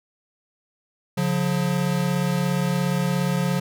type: tone pair together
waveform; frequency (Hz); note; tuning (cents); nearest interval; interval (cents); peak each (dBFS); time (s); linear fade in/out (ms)
square; 141.88 / 179; C#3 / F3; +41 / +43; major third; 402; -25 / -23; 1.17-3.6; 10
effects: none